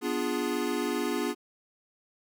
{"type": "chord", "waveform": "square", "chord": "B diminished seventh", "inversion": "none", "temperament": "equal", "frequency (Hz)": [246.9, 293.7, 349.2, 415.3], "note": ["B3", "D4", "F4", "Ab4"], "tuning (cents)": [0, 0, 0, 0], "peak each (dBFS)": -34, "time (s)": [0.01, 1.35], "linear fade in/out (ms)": 50, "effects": []}